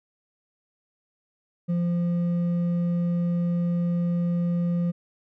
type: tone with hard clipping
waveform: sine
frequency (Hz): 173.3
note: F3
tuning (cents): -13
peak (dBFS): -23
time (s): 1.68-4.92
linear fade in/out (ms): 20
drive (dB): 4
effects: none